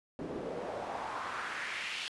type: noise with band-pass filter sweep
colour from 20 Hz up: pink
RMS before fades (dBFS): -39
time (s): 0.19-2.08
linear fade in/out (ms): 0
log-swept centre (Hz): 320 to 3100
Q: 2.2
effects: resampled to 24000 Hz